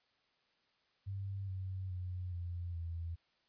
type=tone with pitch steps; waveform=sine; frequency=98 / 94.28 / 90.7 / 87.26 / 83.95 Hz; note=G2 / F#2 / F#2 / F2 / E2; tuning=0 / +33 / -34 / -1 / +32 cents; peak=-38 dBFS; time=1.06-3.16 s; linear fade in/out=20 ms; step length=420 ms; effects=white hiss -75 dBFS RMS until 3.48 s + resampled to 11025 Hz